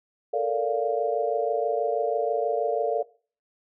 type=chord; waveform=sine; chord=Bb major seventh; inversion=third; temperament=equal with one note detuned; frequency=440 / 466.2 / 579.9 / 698.5 Hz; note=A4 / Bb4 / D5 / F5; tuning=0 / 0 / -22 / 0 cents; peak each=-28 dBFS; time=0.33-3.03 s; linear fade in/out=10 ms; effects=noise-tail reverb RT60 0.4 s tail -20 dB re dry